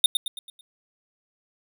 square tone with echo, 3635 Hz, A#7, 44 cents flat, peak -13 dBFS, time 0.04-0.06 s, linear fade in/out 2 ms, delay 110 ms, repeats 5, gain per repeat -7 dB, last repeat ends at 0.61 s, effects none

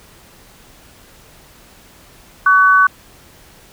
sine tone pair together, 1134.8 / 1500 Hz, C#6 / F#6, +40 / +23 cents, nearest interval perfect fourth, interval 483 cents, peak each -10 dBFS, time 2.46-2.87 s, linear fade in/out 5 ms, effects pink hiss -45 dBFS RMS until 3.72 s

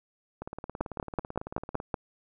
two click trains, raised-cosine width 1 ms, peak -23 / -14 dBFS, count 26 / 7, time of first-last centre 0.42-1.801 / 0.81-1.942 s, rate 18.1 / 5.3 Hz, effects none

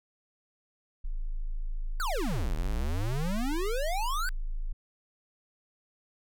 sine tone, 27 Hz, A0, 32 cents flat, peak -29 dBFS, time 1.04-4.73 s, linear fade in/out 10 ms
square exponential two-way sweep, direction down then up, 1563 to 36.71 to 1563 Hz, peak -31 dBFS, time 2-4.29 s, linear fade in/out 0 ms, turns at 2.54 s
effects none

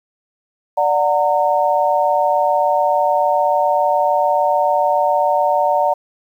sine chord, D augmented, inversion none, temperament just, 587.3 / 734.2 / 917.7 Hz, D5 / F#5 / A#5, 0 / -14 / -27 cents, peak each -17 dBFS, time 0.77-5.94 s, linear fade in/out 10 ms, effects 8-bit

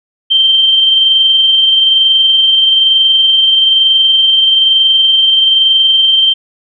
sine tone with amplitude modulation, 3136 Hz, G7, in tune, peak -4 dBFS, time 0.3-6.34 s, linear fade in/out 20 ms, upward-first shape sine, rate 21.1 Hz, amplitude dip 30%, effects none

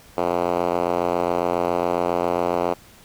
5% pulse tone with band-pass filter, 87.31 Hz, F2, in tune, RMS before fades -22 dBFS, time 0.17-2.74 s, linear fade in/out 10 ms, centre 570 Hz, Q 0.97, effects pink hiss -49 dBFS RMS until 3.04 s

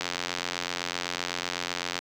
click train, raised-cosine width 0.2 ms, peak -11 dBFS, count 175, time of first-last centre 0.01-1.99 s, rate 87.9 Hz, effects high-pass 150 Hz 12 dB/octave + 8-bit

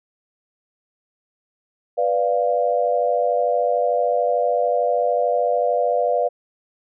sine chord, B diminished, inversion none, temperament equal, 493.9 / 587.3 / 698.5 Hz, B4 / D5 / F5, 0 / 0 / 0 cents, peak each -21 dBFS, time 1.97-6.29 s, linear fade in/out 20 ms, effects none

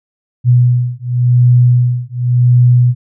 sine beating tone pair, 122.6 / 123.51 Hz, B2 / B2, -12 / +1 cents, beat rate 0.91 Hz, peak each -10 dBFS, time 0.44-2.95 s, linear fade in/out 50 ms, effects none

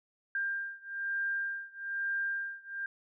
sine beating tone pair, 1594 / 1595.1 Hz, G6 / G6, +28 / +30 cents, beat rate 1.1 Hz, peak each -35 / -36 dBFS, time 0.35-2.86 s, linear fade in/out 2 ms, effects none

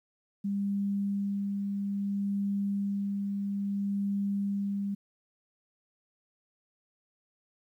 sine tone with tremolo, 200 Hz, G3, 35 cents sharp, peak -27 dBFS, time 0.44-4.95 s, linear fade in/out 10 ms, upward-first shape sine, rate 0.6 Hz, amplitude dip 25%, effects 11-bit

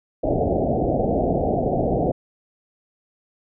white low-pass noise, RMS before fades -21 dBFS, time 0.23-2.12 s, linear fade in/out 10 ms, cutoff 750 Hz, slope 96 dB/octave, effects none

